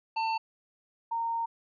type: tone pair in turn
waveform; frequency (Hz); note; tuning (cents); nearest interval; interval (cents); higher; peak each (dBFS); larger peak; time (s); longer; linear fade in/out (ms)
square / sine; 895 / 921.2; A5 / A#5; +29 / -21; unison; 50; second; -28; neither; 0.16-0.38 / 1.11-1.46; second; 10
effects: resampled to 11025 Hz